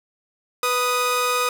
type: tone pair together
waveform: sawtooth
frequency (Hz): 493.9 / 1243.3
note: B4 / D#6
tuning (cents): 0 / -2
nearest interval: octave + major third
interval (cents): 1598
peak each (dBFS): -20 / -17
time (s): 0.63-1.49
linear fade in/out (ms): 2
effects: none